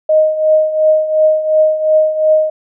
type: tone with tremolo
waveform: sine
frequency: 622.3 Hz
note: D#5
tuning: in tune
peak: -5 dBFS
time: 0.09-2.5 s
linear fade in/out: 5 ms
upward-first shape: triangle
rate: 2.8 Hz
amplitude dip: 75%
effects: none